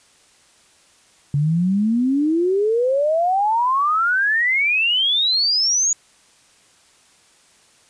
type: exponential sweep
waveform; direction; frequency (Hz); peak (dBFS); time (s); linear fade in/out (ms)
sine; up; 139.6 to 6820; -15; 1.34-5.93; 2
effects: white hiss -54 dBFS RMS until 7.89 s + resampled to 22050 Hz